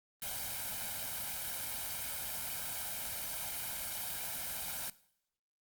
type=noise with comb filter; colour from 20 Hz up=white; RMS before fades=-39 dBFS; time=0.22-4.9 s; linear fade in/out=2 ms; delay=1.3 ms; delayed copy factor=+0.9; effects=noise-tail reverb RT60 0.7 s tail -19 dB re dry + Opus 32 kbps